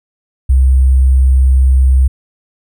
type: tone with sample-and-hold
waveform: sine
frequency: 65.41 Hz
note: C2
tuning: in tune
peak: -5 dBFS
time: 0.49-2.08 s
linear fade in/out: 10 ms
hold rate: 8820 Hz
effects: none